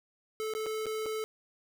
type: tone with dropouts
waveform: square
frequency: 435.5 Hz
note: A4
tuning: 18 cents flat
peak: -33 dBFS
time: 0.4-1.24 s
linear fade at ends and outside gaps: 0 ms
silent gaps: 0.537-0.55 / 0.66-0.665 / 0.858-0.866 / 1.059-1.063 s
effects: none